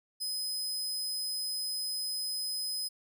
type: tone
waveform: sawtooth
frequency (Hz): 5040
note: D#8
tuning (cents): +21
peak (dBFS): -30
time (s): 0.2-2.89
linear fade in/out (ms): 20
effects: none